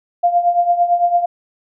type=tone with tremolo; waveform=sine; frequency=698.5 Hz; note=F5; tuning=in tune; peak=-8 dBFS; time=0.23-1.26 s; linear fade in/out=10 ms; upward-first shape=triangle; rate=8.9 Hz; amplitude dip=80%; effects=none